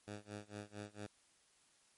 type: tone with tremolo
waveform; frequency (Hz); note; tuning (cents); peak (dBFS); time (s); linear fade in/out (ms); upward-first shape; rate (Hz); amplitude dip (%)
10% pulse; 103.9; G#2; +1; -36; 0.07-1.07; 10; sine; 4.4; 95
effects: white hiss -71 dBFS RMS until 1.97 s + MP3 48 kbps